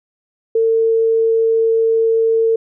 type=tone; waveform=sine; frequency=451.3 Hz; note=A4; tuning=44 cents sharp; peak=-11 dBFS; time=0.55-2.56 s; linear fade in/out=5 ms; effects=none